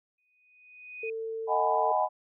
sine tone with exponential growth, 2489 Hz, D#7, in tune, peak -34 dBFS, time 0.18-1.1 s, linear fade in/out 5 ms, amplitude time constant 200 ms
sine tone, 447.8 Hz, A4, 30 cents sharp, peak -32 dBFS, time 1.03-1.92 s, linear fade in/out 5 ms
sine chord, G# minor seventh, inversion second, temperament just, 623 / 747.5 / 830.6 / 996.7 Hz, D#5 / F#5 / G#5 / B5, +2 / +17 / 0 / +16 cents, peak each -29 dBFS, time 1.47-2.09 s, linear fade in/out 50 ms
effects none

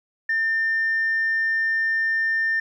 sine tone, 1800 Hz, A6, 39 cents sharp, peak -18 dBFS, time 0.29-2.6 s, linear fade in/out 5 ms, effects tanh soft clip ceiling -16 dBFS + 10-bit

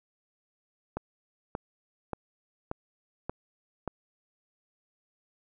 click train, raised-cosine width 1 ms, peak -18 dBFS, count 6, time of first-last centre 0.97-3.877 s, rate 1.72 Hz, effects none

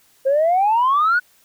sine exponential sweep, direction up, 523.3 to 1500 Hz, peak -12 dBFS, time 0.25-1.2 s, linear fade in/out 20 ms, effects tanh soft clip ceiling -10 dBFS + white hiss -56 dBFS RMS until 1.44 s

